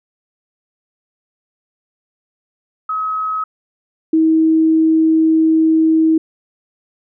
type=tone pair in turn; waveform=sine; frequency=1277 / 319.8 Hz; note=D#6 / D#4; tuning=+45 / +48 cents; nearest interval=2 octaves; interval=2397 cents; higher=first; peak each=-17 / -9 dBFS; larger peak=second; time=2.89-3.44 / 4.13-6.18 s; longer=second; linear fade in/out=5 ms; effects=none